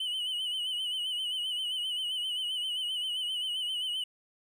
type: tone with vibrato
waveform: triangle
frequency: 2992 Hz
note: F#7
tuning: 19 cents sharp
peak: -29 dBFS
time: 0-4.04 s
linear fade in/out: 5 ms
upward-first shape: sine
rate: 7.6 Hz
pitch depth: 66 cents each way
effects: none